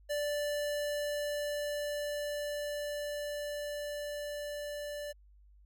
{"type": "tone with level ramp", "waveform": "square", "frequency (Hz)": 586, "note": "D5", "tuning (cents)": -4, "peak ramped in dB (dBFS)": [-32, -39], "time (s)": [0.09, 5.13], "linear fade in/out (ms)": 20, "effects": ["added 50 Hz sine -57 dBFS peak until 5.65 s"]}